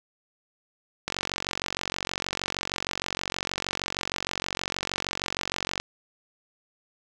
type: click train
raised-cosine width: 0.2 ms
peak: -10 dBFS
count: 220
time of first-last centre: 1.08-5.8 s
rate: 46.4 Hz
effects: none